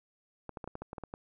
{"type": "clicks", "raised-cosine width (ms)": 1, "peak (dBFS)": -26, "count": 10, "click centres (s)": [0.493, 0.572, 0.642, 0.676, 0.754, 0.82, 0.931, 0.982, 1.037, 1.139], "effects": []}